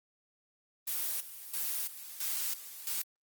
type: noise with tremolo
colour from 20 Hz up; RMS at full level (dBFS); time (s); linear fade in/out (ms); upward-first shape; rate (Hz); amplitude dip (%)
blue; -34; 0.87-3.02; 5; square; 1.5; 75
effects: Opus 24 kbps